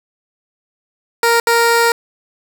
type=tone bursts at uneven times; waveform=15% pulse; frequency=466.2 Hz; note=A#4; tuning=in tune; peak=-4 dBFS; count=2; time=1.23-1.4 / 1.47-1.92 s; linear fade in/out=2 ms; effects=none